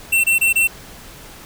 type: tone bursts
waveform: square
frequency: 2703 Hz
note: E7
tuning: 43 cents sharp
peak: -13 dBFS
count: 4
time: 0.12-0.675 s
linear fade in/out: 10 ms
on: 120 ms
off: 25 ms
effects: pink hiss -39 dBFS RMS until 1.45 s